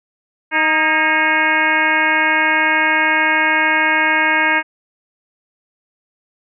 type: harmonic tone with a mistuned harmonic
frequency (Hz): 311.1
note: D#4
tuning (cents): 0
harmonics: 1 / 2 / 3 / 4 / 5 / 6 / 7 / 8 / 9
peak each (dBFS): -25 / -26 / -19 / -26 / -17 / -22 / -18 / -24 / -28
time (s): 0.51-4.63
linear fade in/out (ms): 50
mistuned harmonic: 5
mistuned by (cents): +66
effects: none